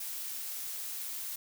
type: noise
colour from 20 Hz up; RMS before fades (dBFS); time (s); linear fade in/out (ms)
blue; -39; 0-1.36; 5
effects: none